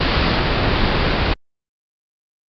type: low-pass noise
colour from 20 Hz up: pink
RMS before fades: -17 dBFS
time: 0-1.34 s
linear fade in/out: 10 ms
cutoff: 4900 Hz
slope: 96 dB/octave
effects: Opus 48 kbps